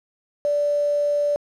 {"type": "tone with quantisation", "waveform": "sine", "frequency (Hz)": 583, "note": "D5", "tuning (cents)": -13, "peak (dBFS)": -18, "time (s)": [0.45, 1.36], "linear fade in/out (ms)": 0, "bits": 6, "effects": ["low-pass 5000 Hz 12 dB/octave"]}